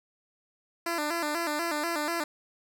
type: tone with vibrato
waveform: 10% pulse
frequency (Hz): 317.8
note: D#4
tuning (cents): +37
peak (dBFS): -20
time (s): 0.86-2.24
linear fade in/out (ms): 5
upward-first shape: square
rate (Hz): 4.1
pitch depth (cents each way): 110
effects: none